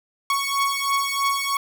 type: beating tone pair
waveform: sawtooth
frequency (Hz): 1108.7 / 1111.8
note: C#6 / C#6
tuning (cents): 0 / +5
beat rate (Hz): 3.1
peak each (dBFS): -20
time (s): 0.3-1.57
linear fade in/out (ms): 2
effects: none